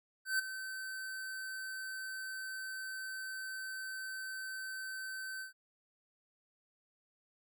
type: tone with ADSR envelope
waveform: square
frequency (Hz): 1538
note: G6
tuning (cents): -33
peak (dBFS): -29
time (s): 0.25-5.53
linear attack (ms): 140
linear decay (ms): 12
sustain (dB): -12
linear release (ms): 120
effects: none